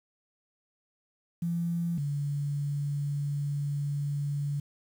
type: tone pair in turn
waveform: sine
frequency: 170 / 143.74 Hz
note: F3 / D3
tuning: -46 / -37 cents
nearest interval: minor third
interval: 291 cents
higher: first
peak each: -27 / -28 dBFS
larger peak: first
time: 1.42-1.98 / 1.98-4.6 s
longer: second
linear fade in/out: 5 ms
effects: 9-bit